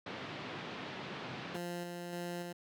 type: band-pass noise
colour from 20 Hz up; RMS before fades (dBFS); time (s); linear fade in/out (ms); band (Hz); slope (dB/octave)
pink; -44; 0.06-1.57; 5; 130 to 3900; 24
type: tone with tremolo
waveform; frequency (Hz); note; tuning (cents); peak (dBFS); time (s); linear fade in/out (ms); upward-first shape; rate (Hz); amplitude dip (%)
15% pulse; 174.6; F3; 0; -32; 1.54-2.53; 10; square; 1.7; 30
effects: none